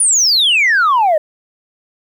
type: exponential sweep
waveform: sine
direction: down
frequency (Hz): 9956 to 591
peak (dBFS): -7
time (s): 0-1.18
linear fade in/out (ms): 5
effects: tanh soft clip ceiling -7 dBFS + 8-bit